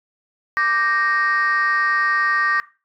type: chord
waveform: sine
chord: G minor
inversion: second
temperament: equal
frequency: 1174.7 / 1568 / 1864.7 Hz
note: D6 / G6 / Bb6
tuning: 0 / 0 / 0 cents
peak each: -19 / -22 / -18 dBFS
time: 0.57-2.6 s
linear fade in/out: 0 ms
effects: noise-tail reverb RT60 0.3 s tail -17 dB re dry + tanh soft clip ceiling -11 dBFS

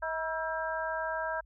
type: harmonic tone with a mistuned harmonic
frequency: 319.8 Hz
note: D#4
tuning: 48 cents sharp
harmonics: 2 / 3 / 4 / 5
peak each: -35 / -36 / -40 / -36 dBFS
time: 0.02-1.41 s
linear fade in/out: 10 ms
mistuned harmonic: 4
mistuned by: +63 cents
effects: added 50 Hz sine -55 dBFS peak until 1.45 s

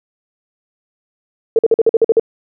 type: tone bursts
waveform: sine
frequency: 451.5 Hz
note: A4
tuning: 45 cents sharp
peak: -6 dBFS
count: 9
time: 1.56-2.197 s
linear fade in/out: 2 ms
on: 29 ms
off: 47 ms
effects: none

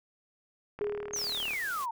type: click train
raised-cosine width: 0.5 ms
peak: -27 dBFS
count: 29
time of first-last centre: 0.79-1.535 s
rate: 37.6 Hz
type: tone with exponential decay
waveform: sine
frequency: 413.4 Hz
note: G#4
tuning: 8 cents flat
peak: -27 dBFS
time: 0.81-1.83 s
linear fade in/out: 0 ms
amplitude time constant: 220 ms
type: exponential sweep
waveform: sine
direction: down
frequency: 6540 to 880 Hz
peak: -31 dBFS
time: 1.13-1.91 s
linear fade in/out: 5 ms
type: noise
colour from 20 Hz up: white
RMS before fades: -44 dBFS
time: 1.15-1.86 s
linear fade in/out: 20 ms
effects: none

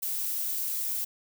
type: noise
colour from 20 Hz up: violet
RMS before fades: -31 dBFS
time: 0.02-1.05 s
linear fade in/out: 10 ms
effects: none

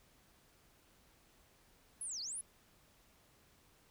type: linear two-way sweep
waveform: sine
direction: down then up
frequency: 10950 to 4125 to 10950 Hz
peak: -40 dBFS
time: 2.01-2.41 s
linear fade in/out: 2 ms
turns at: 2.21 s
effects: pink hiss -68 dBFS RMS until 3.9 s

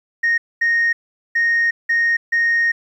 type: tone bursts at uneven times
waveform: sine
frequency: 1858 Hz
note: A#6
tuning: 6 cents flat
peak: -12 dBFS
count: 5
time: 0.23-0.38 / 0.61-0.93 / 1.35-1.71 / 1.89-2.17 / 2.32-2.72 s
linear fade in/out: 10 ms
effects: tanh soft clip ceiling -11 dBFS + 9-bit

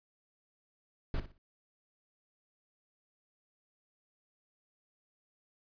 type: noise with echo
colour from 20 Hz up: brown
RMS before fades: -32 dBFS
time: 1.14-1.2 s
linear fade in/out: 2 ms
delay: 60 ms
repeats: 3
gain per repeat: -12 dB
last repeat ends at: 1.38 s
effects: resampled to 11025 Hz

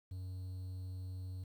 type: tone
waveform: triangle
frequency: 92.5 Hz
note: F#2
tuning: in tune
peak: -39 dBFS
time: 0.11-1.44 s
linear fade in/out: 5 ms
effects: 11-bit

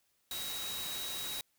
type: tone in noise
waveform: sine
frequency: 3828 Hz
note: A#7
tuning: 45 cents sharp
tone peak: -40 dBFS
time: 0.31-1.41 s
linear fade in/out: 2 ms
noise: white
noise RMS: -41 dBFS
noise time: 0.31-1.41 s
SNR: -2 dB
effects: white hiss -75 dBFS RMS until 1.58 s

